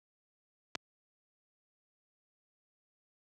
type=clicks; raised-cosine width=0.2 ms; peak=-18 dBFS; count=2; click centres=0.752 / 0.755 s; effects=high-pass 100 Hz 12 dB/octave